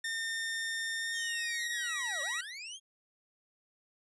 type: tone with pitch glide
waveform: sawtooth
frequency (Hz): 1816 to 1915.1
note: A#6 to A#6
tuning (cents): -46 to +46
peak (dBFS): -30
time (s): 0.04-2.41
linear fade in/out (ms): 5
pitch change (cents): +92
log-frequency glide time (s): 0.97-1.94
type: linear two-way sweep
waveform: 25% pulse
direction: down then up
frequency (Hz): 3331 to 537 to 3331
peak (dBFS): -38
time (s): 1.12-2.8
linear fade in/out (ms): 50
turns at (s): 2.22
effects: resampled to 24000 Hz